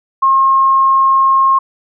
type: tone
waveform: sine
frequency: 1074 Hz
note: C6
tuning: 45 cents sharp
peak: -7 dBFS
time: 0.22-1.59 s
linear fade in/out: 10 ms
effects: none